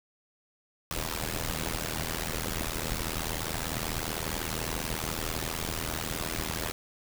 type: noise with amplitude modulation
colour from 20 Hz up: pink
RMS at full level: -29 dBFS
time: 0.91-6.72 s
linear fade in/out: 0 ms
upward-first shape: sine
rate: 80.2 Hz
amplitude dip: 95%
effects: none